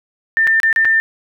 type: tone with dropouts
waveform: sine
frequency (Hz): 1795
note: A6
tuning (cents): +34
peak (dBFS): -10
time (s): 0.37-1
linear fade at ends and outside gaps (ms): 0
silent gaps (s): 0.47-0.474 / 0.601-0.632 / 0.728-0.761 / 0.848-0.853
effects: none